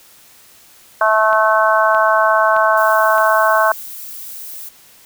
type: harmonic tone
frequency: 217.7 Hz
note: A3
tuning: 18 cents flat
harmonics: 3 / 4 / 5 / 6 / 7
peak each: -15 / -19 / -15 / -21 / -17 dBFS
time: 1.01-3.72 s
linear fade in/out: 2 ms
type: click train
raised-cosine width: 0.3 ms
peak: -16 dBFS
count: 4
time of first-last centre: 1.33-3.182 s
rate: 1.62 Hz
type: noise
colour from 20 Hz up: violet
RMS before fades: -31 dBFS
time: 2.77-4.69 s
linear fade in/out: 5 ms
effects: white hiss -46 dBFS RMS until 5.05 s